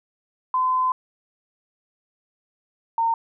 sine tone pair in turn, 1023 / 914.9 Hz, C6 / A#5, -39 / -33 cents, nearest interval major second, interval 194 cents, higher first, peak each -18 / -18 dBFS, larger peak neither, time 0.54-0.92 / 2.98-3.14 s, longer first, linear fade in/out 2 ms, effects none

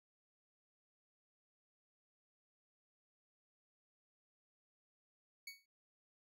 25% pulse tone with exponential decay, 2232 Hz, C#7, 11 cents sharp, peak -40 dBFS, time 5.47-5.66 s, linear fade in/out 5 ms, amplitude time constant 41 ms, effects none

